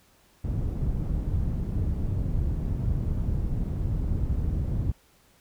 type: low-pass noise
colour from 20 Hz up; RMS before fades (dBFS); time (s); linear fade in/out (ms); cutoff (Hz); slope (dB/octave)
white; -27; 0.44-4.92; 5; 100; 12
effects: pink hiss -61 dBFS RMS until 5.4 s